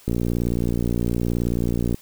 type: click train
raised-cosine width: 3 ms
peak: -10 dBFS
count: 111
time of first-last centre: 0.08-1.944 s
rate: 59 Hz
effects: white hiss -50 dBFS RMS until 2.01 s